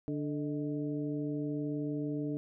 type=harmonic tone with a mistuned harmonic; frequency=146.83 Hz; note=D3; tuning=in tune; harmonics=1 / 2 / 3 / 4; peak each=-38 / -34 / -41 / -47 dBFS; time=0.08-2.37 s; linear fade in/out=0 ms; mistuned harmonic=4; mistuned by=+93 cents; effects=none